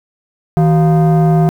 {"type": "tone with frequency modulation", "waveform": "sine", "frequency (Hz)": 159.5, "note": "D#3", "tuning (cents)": 43, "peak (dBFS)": -5, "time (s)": [0.57, 1.49], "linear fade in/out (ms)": 0, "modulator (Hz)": 539, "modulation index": 0.66, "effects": ["tanh soft clip ceiling -6 dBFS", "7-bit"]}